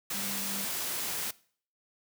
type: tone in noise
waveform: sine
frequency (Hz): 197.5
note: G3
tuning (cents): +13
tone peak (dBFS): -41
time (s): 0.14-0.65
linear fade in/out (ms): 5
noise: white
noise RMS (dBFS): -34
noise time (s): 0.1-1.31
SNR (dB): -10
effects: noise-tail reverb RT60 0.5 s tail -21 dB re dry + high-pass 100 Hz 12 dB/octave